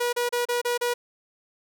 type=tone bursts; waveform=sawtooth; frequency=483.4 Hz; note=B4; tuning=37 cents flat; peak=-19 dBFS; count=6; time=0-0.94 s; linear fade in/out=10 ms; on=130 ms; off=32 ms; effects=none